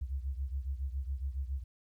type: beating tone pair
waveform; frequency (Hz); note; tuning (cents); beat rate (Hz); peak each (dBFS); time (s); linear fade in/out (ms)
sine; 65.41 / 72.61; C2 / D2; 0 / -19; 7.2; -35 / -39; 0.01-1.64; 10
effects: 12-bit